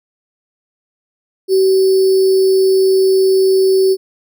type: tone with sample-and-hold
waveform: sine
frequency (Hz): 381.6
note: G4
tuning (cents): -47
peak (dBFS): -8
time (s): 1.48-3.97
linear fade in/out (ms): 50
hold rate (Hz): 4900
effects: none